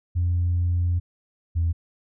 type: tone pair in turn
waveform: sine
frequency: 87.4 / 83.62 Hz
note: F2 / E2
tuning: +2 / +25 cents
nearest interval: minor second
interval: 77 cents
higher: first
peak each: -18 dBFS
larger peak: neither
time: 0.15-1 / 1.55-1.73 s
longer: first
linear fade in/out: 20 ms
effects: tanh soft clip ceiling -16 dBFS